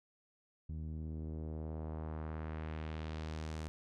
sawtooth tone with low-pass filter sweep, 78.4 Hz, D#2, 14 cents sharp, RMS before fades -42 dBFS, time 0.69-3.68 s, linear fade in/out 0 ms, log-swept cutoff 170 to 8500 Hz, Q 1.1, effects none

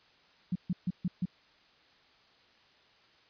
sine tone bursts, 180 Hz, F#3, 47 cents flat, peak -27 dBFS, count 5, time 0.52-1.255 s, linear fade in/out 5 ms, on 35 ms, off 140 ms, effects white hiss -63 dBFS RMS until 3.29 s + resampled to 11025 Hz

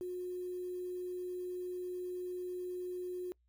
sine tone with quantisation, 361.4 Hz, F#4, 41 cents flat, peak -37 dBFS, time 0.01-3.32 s, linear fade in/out 0 ms, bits 10, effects noise-tail reverb RT60 0.1 s tail -24 dB re dry + added 60 Hz sine -70 dBFS peak until 3.48 s

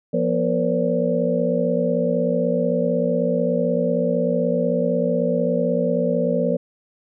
sine tone cluster, 174 / 241.6 / 466.5 / 517 / 573 Hz, F3 / B3 / A#4 / C5 / D5, -6 / -38 / +1 / -21 / -43 cents, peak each -24 dBFS, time 0.13-6.57 s, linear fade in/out 10 ms, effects none

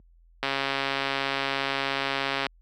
click train, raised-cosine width 0.3 ms, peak -10 dBFS, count 280, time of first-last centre 0.43-2.466 s, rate 137 Hz, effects added 42 Hz sine -27 dBFS peak until 2.61 s + high-pass 200 Hz 12 dB/octave

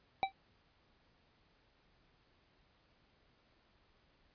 square tone with exponential decay, 775 Hz, G5, 20 cents flat, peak -26 dBFS, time 0.23-0.32 s, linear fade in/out 0 ms, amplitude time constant 19 ms, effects pink hiss -71 dBFS RMS until 4.34 s + resampled to 11025 Hz

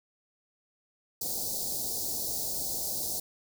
white band-stop noise, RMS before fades -33 dBFS, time 1.21-3.2 s, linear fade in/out 5 ms, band 800 to 4200 Hz, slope 48 dB/octave, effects none

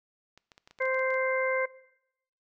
clicks, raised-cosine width 0.2 ms, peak -34 dBFS, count 12, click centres 0.376 / 0.518 / 0.579 / 0.675 / 0.71 / 0.788 / 0.822 / 0.855 / 0.945 / 0.993 / 1.105 / 1.142 s
harmonic tone, 522 Hz, C5, 4 cents flat, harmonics 1 / 2 / 3 / 4, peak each -28 / -35 / -34 / -31 dBFS, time 0.8-1.66 s, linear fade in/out 10 ms
effects noise-tail reverb RT60 0.8 s tail -19 dB re dry

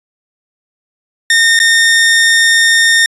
sawtooth tone with dropouts, 1829 Hz, A#6, 33 cents flat, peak -3 dBFS, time 1.3-3.06 s, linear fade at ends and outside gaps 2 ms, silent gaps 1.591-1.6 s, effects resampled to 24000 Hz

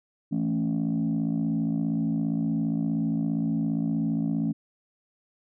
sine chord, A major, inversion second, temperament equal, 164.81 / 220 / 277.2 Hz, E3 / A3 / C#4, 0 / 0 / 0 cents, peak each -27 / -26 / -27 dBFS, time 0.31-4.53 s, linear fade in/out 20 ms, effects tanh soft clip ceiling -19 dBFS

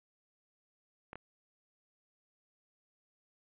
clicks, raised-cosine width 0.5 ms, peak -29 dBFS, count 2, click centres 1.131 / 1.156 s, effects resampled to 8000 Hz

